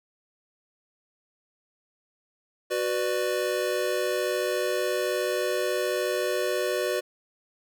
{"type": "chord", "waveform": "square", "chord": "B minor", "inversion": "second", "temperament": "just", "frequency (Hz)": [370.4, 493.9, 592.7], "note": ["F#4", "B4", "D5"], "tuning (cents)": [2, 0, 16], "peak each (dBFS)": -30, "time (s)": [2.7, 7.01], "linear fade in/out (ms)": 20, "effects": []}